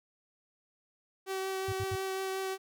sawtooth tone with vibrato, 382.2 Hz, G4, 44 cents flat, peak -29 dBFS, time 1.26-2.58 s, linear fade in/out 50 ms, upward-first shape triangle, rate 5.5 Hz, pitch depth 12 cents each way
sine tone bursts, 100.9 Hz, G#2, 49 cents flat, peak -33 dBFS, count 3, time 1.68-1.956 s, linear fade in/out 5 ms, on 44 ms, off 72 ms
effects none

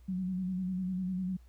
sine tone with vibrato, 184.8 Hz, F#3, 2 cents flat, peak -31 dBFS, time 0.08-1.37 s, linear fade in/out 10 ms, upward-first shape square, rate 10 Hz, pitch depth 38 cents each way, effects added 60 Hz sine -53 dBFS peak until 1.48 s + pink hiss -71 dBFS RMS until 1.48 s

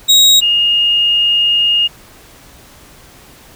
35% pulse / sine tone pair in turn, 3798 / 2845 Hz, A#7 / F7, +32 / +31 cents, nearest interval perfect fourth, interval 501 cents, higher first, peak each -3 / -9 dBFS, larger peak first, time 0.08-0.41 / 0.41-1.88 s, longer second, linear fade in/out 20 ms, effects pink hiss -41 dBFS RMS until 3.55 s

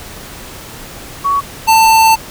sine / square tone pair in turn, 1123 / 891.3 Hz, C#6 / A5, +22 / +22 cents, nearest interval major third, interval 400 cents, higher first, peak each -10 / -6 dBFS, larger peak second, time 1.24-1.41 / 1.67-2.16 s, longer second, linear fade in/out 20 ms, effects pink hiss -31 dBFS RMS until 2.3 s

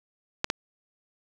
clicks, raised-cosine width 0.2 ms, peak -7 / -7 dBFS, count 2, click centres 0.444 / 0.501 s, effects none

